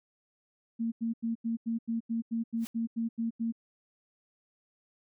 sine tone bursts, 229.1 Hz, A#3, 30 cents flat, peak -28 dBFS, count 13, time 0.79-3.524 s, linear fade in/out 20 ms, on 130 ms, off 87 ms
white noise with exponential growth, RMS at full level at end -40 dBFS, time 2.57-2.67 s, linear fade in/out 0 ms, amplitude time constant 20 ms
effects none

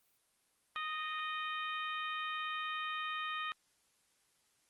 harmonic tone with a mistuned harmonic, 617 Hz, D#5, 15 cents flat, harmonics 2 / 3 / 4 / 5 / 6, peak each -39 / -43 / -45 / -47 / -49 dBFS, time 0.76-3.52 s, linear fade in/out 0 ms, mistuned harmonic 2, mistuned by +18 cents, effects white hiss -74 dBFS RMS until 4.69 s + Opus 32 kbps

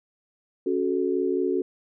sine chord, F# minor, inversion second, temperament equal with one note detuned, 277.2 / 370 / 434.7 Hz, C#4 / F#4 / A4, 0 / 0 / -21 cents, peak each -28 / -24 / -28 dBFS, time 0.66-1.62 s, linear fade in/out 5 ms, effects none

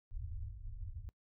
pink low-pass noise, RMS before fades -44 dBFS, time 0.11-1.09 s, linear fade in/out 0 ms, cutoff 110 Hz, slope 96 dB/octave, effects noise-tail reverb RT60 0.1 s tail -23 dB re dry

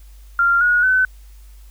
sine tone with pitch steps, 1389 / 1450.5 / 1514.7 Hz, F6 / F#6 / F#6, -10 / -35 / +40 cents, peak -12 dBFS, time 0.39-1.05 s, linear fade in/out 2 ms, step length 220 ms, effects added 50 Hz sine -39 dBFS peak until 1.7 s + white hiss -55 dBFS RMS until 1.7 s

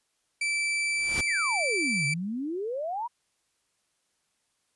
40% pulse tone, 2326 Hz, D7, 17 cents flat, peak -25 dBFS, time 0.41-2.14 s, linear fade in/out 5 ms
pink noise with exponential growth, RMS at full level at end -29 dBFS, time 0.9-1.21 s, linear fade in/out 5 ms, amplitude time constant 67 ms
sine exponential two-way sweep, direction down then up, 2300 to 137 to 994 Hz, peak -29 dBFS, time 1.26-3.08 s, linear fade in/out 20 ms, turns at 2.06 s
effects white hiss -74 dBFS RMS until 4.75 s + resampled to 24000 Hz

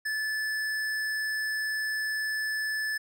sine tone with tanh clipping, 1739 Hz, A6, 21 cents flat, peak -30 dBFS, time 0.05-2.98 s, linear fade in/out 10 ms, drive 15 dB, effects none

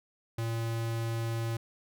square tone, 114.6 Hz, A#2, 29 cents flat, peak -31 dBFS, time 0.38-1.57 s, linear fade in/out 5 ms, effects none

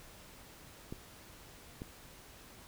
clicks, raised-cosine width 3 ms, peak -28 dBFS, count 2, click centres 0.925 / 1.819 s, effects pink hiss -55 dBFS RMS until 2.67 s

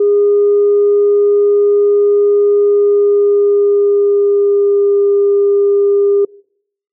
sine tone with pitch glide, 408.8 to 402.7 Hz, G#4 to G4, -27 to +47 cents, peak -7 dBFS, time 0-6.25 s, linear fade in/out 5 ms, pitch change -26 cents, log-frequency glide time 2.59-5.01 s, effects noise-tail reverb RT60 0.7 s tail -25 dB re dry + tanh soft clip ceiling -3 dBFS

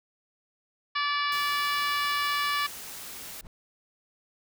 harmonic tone, 579 Hz, D5, 25 cents flat, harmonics 2 / 3 / 4 / 5 / 6 / 7 / 8 / 9, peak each -28 / -32 / -34 / -36 / -38 / -39 / -40 / -41 dBFS, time 0.95-2.67 s, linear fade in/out 10 ms
white noise, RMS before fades -41 dBFS, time 1.32-3.41 s, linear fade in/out 2 ms
brown noise with exponential growth, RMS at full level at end -38 dBFS, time 3.36-3.47 s, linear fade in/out 1 ms, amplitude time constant 22 ms
effects none

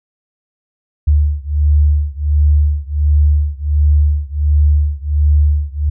sine beating tone pair, 73.42 / 74.82 Hz, D2 / D2, 0 / +33 cents, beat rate 1.4 Hz, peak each -12 / -13 dBFS, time 1.07-5.9 s, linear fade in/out 10 ms, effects none

